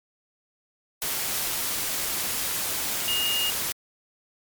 sine tone in noise, 2846 Hz, F7, 32 cents sharp, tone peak -24 dBFS, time 3.08-3.5 s, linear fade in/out 0 ms, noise white, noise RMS -28 dBFS, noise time 1.02-3.72 s, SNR +1 dB, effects MP3 96 kbps

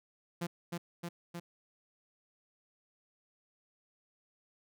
sawtooth tone with echo, 172.1 Hz, F3, 25 cents flat, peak -30 dBFS, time 0.41-0.47 s, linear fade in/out 10 ms, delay 310 ms, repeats 3, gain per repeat -2 dB, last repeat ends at 1.4 s, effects none

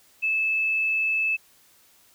sine tone, 2616 Hz, E7, 14 cents flat, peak -21 dBFS, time 0.22-1.37 s, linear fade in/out 20 ms, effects white hiss -58 dBFS RMS until 2.14 s

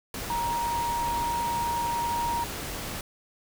sine tone in noise, 941 Hz, A#5, 16 cents sharp, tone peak -26 dBFS, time 0.3-2.44 s, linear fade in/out 2 ms, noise pink, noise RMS -35 dBFS, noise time 0.14-3.01 s, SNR +6 dB, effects none

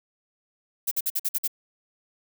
violet noise bursts, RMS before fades -25 dBFS, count 7, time 0.87-1.478 s, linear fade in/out 10 ms, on 44 ms, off 50 ms, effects none

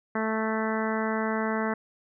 harmonic tone, 219.9 Hz, A3, 1 cent flat, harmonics 1 / 2 / 3 / 4 / 5 / 6 / 7 / 8 / 9, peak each -29 / -32 / -34 / -35 / -36 / -37 / -37 / -38 / -39 dBFS, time 0.15-1.74 s, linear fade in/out 5 ms, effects none

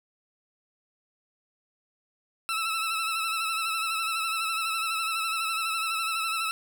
20% pulse tone with vibrato, 1318.5 Hz, E6, in tune, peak -22 dBFS, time 2.49-6.51 s, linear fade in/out 0 ms, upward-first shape sine, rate 12 Hz, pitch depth 42 cents each way, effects none

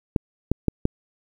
clicks, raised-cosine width 3 ms, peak -6 dBFS, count 4, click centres 0.162 / 0.516 / 0.683 / 0.854 s, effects 8-bit

